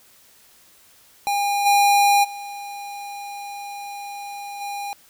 square tone with level steps, 810 Hz, G#5, 43 cents flat, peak -20 / -14 / -32 / -28 dBFS, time 1.27-4.93 s, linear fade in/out 0 ms, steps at 1.65 / 2.23 / 4.6 s, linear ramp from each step 20 ms, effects white hiss -53 dBFS RMS until 5.09 s

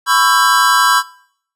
square chord, C# half-diminished seventh, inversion third, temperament just, 997.9 / 1108.7 / 1330.5 / 1596.6 Hz, B5 / C#6 / E6 / G6, +18 / 0 / +16 / +31 cents, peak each -16 dBFS, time 0.06-1.03 s, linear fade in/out 50 ms, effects noise-tail reverb RT60 0.6 s tail -20 dB re dry + resampled to 32000 Hz

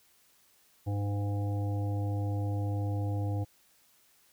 harmonic tone, 101.6 Hz, G#2, 38 cents flat, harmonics 1 / 3 / 5 / 7 / 8, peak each -29 / -39 / -43 / -46 / -47 dBFS, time 0.86-3.45 s, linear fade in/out 20 ms, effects white hiss -65 dBFS RMS until 4.32 s

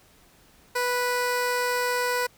15% pulse tone, 492.5 Hz, B4, 5 cents flat, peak -17 dBFS, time 0.75-2.27 s, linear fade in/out 10 ms, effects pink hiss -57 dBFS RMS until 2.37 s

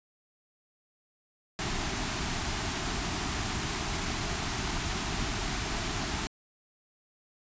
pink band-stop noise, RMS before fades -32 dBFS, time 1.59-6.27 s, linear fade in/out 0 ms, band 430 to 620 Hz, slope 96 dB/octave, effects resampled to 16000 Hz

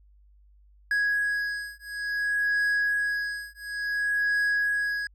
triangle beating tone pair, 1661.2 / 1661.77 Hz, G#6 / G#6, 0 / +1 cents, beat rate 0.57 Hz, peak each -26 dBFS, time 0.91-5.07 s, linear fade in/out 2 ms, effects added 50 Hz sine -54 dBFS peak until 5.14 s

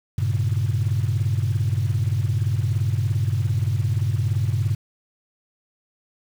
sine chord, G diminished, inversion none, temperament equal with one note detuned, 98 / 115.4 / 138.59 Hz, G2 / Bb2 / Db3, 0 / -17 / 0 cents, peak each -21 / -22 / -25 dBFS, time 0.18-4.75 s, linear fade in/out 5 ms, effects tanh soft clip ceiling -13 dBFS + 7-bit

